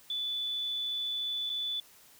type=tone with dropouts; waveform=sine; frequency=3477 Hz; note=A7; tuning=21 cents flat; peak=-31 dBFS; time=0.1-1.8 s; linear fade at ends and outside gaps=2 ms; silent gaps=1.495-1.499 s; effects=white hiss -58 dBFS RMS until 2.19 s